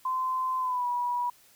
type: tone with pitch glide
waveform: sine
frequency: 1031 to 973.1 Hz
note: C6 to B5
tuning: -26 to -26 cents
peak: -26 dBFS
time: 0.05-1.3 s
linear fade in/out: 5 ms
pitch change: -100 cents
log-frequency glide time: 0.59-0.87 s
effects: white hiss -59 dBFS RMS until 1.55 s